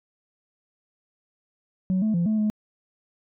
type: tone with pitch steps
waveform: sine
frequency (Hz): 186.5 / 217 / 171.8 / 216.9 / 212.9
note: F#3 / A3 / F3 / A3 / G#3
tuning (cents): +14 / -24 / -28 / -25 / +43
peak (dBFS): -18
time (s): 1.9-2.5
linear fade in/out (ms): 0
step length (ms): 120
effects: tanh soft clip ceiling -18 dBFS